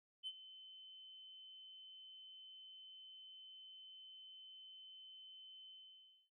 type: tone with ADSR envelope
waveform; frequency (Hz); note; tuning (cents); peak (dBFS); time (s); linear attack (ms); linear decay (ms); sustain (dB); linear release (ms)
sine; 3059; G7; -43; -40; 0.23-6.3; 41; 48; -15; 600
effects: tanh soft clip ceiling -39 dBFS